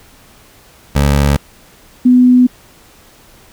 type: tone pair in turn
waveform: 20% pulse / sine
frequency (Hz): 71 / 249.7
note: C#2 / B3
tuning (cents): +42 / +19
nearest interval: octave + minor seventh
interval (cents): 2177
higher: second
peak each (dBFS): -4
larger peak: neither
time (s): 0.95-1.37 / 2.05-2.47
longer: neither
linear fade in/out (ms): 10
effects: pink hiss -44 dBFS RMS until 3.52 s